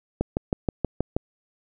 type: click train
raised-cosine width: 2 ms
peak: -9 dBFS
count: 7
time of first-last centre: 0.21-1.165 s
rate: 6.28 Hz
effects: none